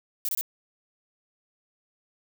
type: noise bursts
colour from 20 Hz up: violet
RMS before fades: -28 dBFS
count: 3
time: 0.25-0.411 s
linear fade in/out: 0 ms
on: 37 ms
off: 25 ms
effects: none